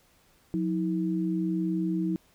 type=tone pair together; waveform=sine; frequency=180.3 / 321.3 Hz; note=F#3 / E4; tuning=-45 / -44 cents; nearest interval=minor seventh; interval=1001 cents; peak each=-28 dBFS; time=0.54-2.16 s; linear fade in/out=0 ms; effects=pink hiss -63 dBFS RMS until 2.34 s